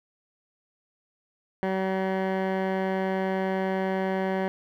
15% pulse tone with low-pass filter, 190 Hz, F#3, 46 cents sharp, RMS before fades -27 dBFS, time 1.63-4.48 s, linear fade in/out 0 ms, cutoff 1700 Hz, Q 1.1, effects 10-bit

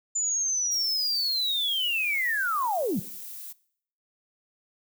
sine linear sweep, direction down, 7090 to 140 Hz, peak -24 dBFS, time 0.15-3 s, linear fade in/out 10 ms
violet noise, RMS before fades -40 dBFS, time 0.71-3.53 s, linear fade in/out 10 ms
effects noise-tail reverb RT60 0.6 s tail -20 dB re dry

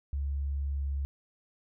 sine tone with pitch glide, 70 to 69.56 Hz, C#2 to C#2, +18 to +7 cents, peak -29 dBFS, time 0.13-1.05 s, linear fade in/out 0 ms, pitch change -11 cents, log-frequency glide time 0.75-0.83 s, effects none

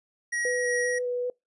square tone with tremolo, 1901 Hz, A#6, 33 cents sharp, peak -27 dBFS, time 0.32-0.99 s, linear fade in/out 10 ms, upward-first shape sine, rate 2.8 Hz, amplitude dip 25%
sine tone with vibrato, 493.9 Hz, B4, in tune, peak -26 dBFS, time 0.45-1.3 s, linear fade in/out 2 ms, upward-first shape square, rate 2.5 Hz, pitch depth 9 cents each way
effects noise-tail reverb RT60 0.2 s tail -26 dB re dry + resampled to 24000 Hz

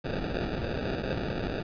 violet noise with sample-and-hold, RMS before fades -32 dBFS, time 0.04-1.63 s, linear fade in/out 10 ms, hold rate 1050 Hz, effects resampled to 11025 Hz

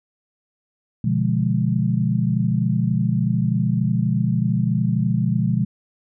sine chord, B diminished seventh, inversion none, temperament equal, 123.47 / 146.83 / 174.61 / 207.7 Hz, B2 / D3 / F3 / Ab3, 0 / 0 / 0 / 0 cents, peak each -21 / -25 / -22 / -23 dBFS, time 1.04-5.65 s, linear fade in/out 5 ms, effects none

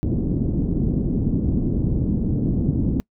white low-pass noise, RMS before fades -21 dBFS, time 0.03-3 s, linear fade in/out 0 ms, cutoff 280 Hz, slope 24 dB/octave, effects noise-tail reverb RT60 0.1 s tail -26 dB re dry

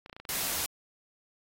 clicks, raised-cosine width 0.3 ms, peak -29 dBFS, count 12, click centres 0.061 / 0.097 / 0.129 / 0.165 / 0.2 / 0.252 / 0.303 / 0.355 / 0.388 / 0.422 / 0.455 / 0.496 s
white noise, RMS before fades -32 dBFS, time 0.29-0.66 s, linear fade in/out 0 ms
effects AAC 48 kbps

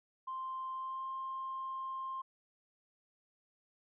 sine tone with pitch glide, 1046.5 to 1057.4 Hz, C6 to C6, 0 to +18 cents, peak -37 dBFS, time 0.27-2.22 s, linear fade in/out 10 ms, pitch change +18 cents, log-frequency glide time 0.73-1.09 s, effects tanh soft clip ceiling -33 dBFS

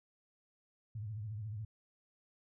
sine tone with vibrato, 107.1 Hz, A2, 46 cents flat, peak -39 dBFS, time 0.95-1.65 s, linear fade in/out 5 ms, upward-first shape triangle, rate 14 Hz, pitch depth 140 cents each way, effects none

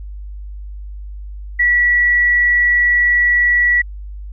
sine tone, 1943 Hz, B6, 29 cents flat, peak -10 dBFS, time 1.59-3.82 s, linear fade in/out 10 ms, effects added 50 Hz sine -27 dBFS peak until 4.32 s

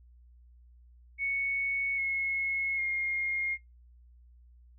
sine tone with pitch steps, 2217 / 2175 / 2134 Hz, C#7 / C#7 / C7, 0 / -33 / +34 cents, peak -28 dBFS, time 1.18-3.58 s, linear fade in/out 50 ms, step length 800 ms, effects noise-tail reverb RT60 0.2 s tail -23 dB re dry + added 60 Hz sine -54 dBFS peak until 4.78 s

